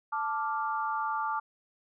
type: chord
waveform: sine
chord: D minor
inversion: second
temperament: equal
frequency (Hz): 880 / 1174.7 / 1396.9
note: A5 / D6 / F6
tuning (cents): 0 / 0 / 0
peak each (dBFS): -32 / -32 / -37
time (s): 0.12-1.4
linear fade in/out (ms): 10
effects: none